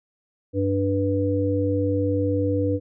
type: harmonic tone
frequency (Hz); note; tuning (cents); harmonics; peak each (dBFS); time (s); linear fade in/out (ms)
98; G2; 0; 1 / 3 / 5; -24 / -24 / -24; 0.53-2.8; 50
effects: none